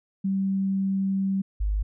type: tone pair in turn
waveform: sine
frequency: 193.6 / 51.09 Hz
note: G3 / G#1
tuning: -21 / -28 cents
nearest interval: octave + major seventh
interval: 2307 cents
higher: first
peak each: -22 dBFS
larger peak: neither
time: 0.24-1.42 / 1.6-1.83 s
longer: first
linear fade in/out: 10 ms
effects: none